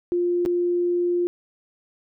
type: tone with dropouts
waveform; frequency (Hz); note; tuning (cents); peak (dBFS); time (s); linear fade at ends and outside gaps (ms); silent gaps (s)
sine; 351.1; F4; +9; -19; 0.12-1.27; 0; 0.452-0.46
effects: none